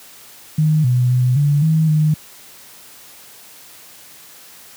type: tone with pitch steps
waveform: sine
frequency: 154.7 / 124.4 / 125.5 / 144.8 / 158.7 / 153.7 Hz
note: D#3 / B2 / B2 / D3 / D#3 / D#3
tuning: -10 / +13 / +28 / -24 / +35 / -21 cents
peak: -11 dBFS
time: 0.58-2.14 s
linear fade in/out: 5 ms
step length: 260 ms
effects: white hiss -42 dBFS RMS until 4.76 s + high-pass 80 Hz 12 dB/octave